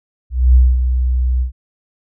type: tone with ADSR envelope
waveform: sine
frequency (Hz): 62.7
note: B1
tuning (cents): +27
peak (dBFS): -4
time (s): 0.3-1.52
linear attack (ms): 250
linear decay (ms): 220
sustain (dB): -8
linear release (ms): 110
effects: none